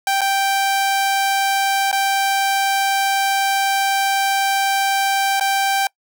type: tone with dropouts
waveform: sawtooth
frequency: 784 Hz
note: G5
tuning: in tune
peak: -12 dBFS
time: 0.07-5.87 s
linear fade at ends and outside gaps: 2 ms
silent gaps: 0.209-0.215 / 1.915-1.927 / 5.398-5.409 s
effects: noise-tail reverb RT60 0.1 s tail -25 dB re dry